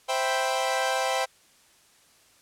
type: chord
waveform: sawtooth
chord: C major seventh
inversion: none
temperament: equal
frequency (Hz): 523.3 / 659.3 / 784 / 987.8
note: C5 / E5 / G5 / B5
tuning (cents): 0 / 0 / 0 / 0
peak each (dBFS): -25 / -27 / -24 / -30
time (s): 0.08-1.26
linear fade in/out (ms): 20
effects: white hiss -59 dBFS RMS until 2.41 s + low-pass 10000 Hz 12 dB/octave